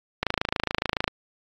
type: click train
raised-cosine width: 0.3 ms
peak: -7 dBFS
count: 24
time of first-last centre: 0.23-1.079 s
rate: 27.1 Hz
effects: AAC 48 kbps